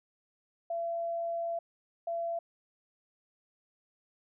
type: tone bursts at uneven times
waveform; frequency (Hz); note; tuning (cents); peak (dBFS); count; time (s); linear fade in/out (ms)
sine; 676; E5; +43; -31; 2; 0.7-1.59 / 2.07-2.39; 5
effects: none